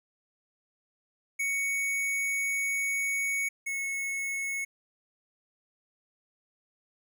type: tone pair in turn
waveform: square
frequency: 2228 / 2194 Hz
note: C#7 / C#7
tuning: +8 / -18 cents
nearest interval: unison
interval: 26 cents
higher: first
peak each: -28 / -31 dBFS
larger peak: first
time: 1.39-3.49 / 3.66-4.65 s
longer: first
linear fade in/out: 10 ms
effects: none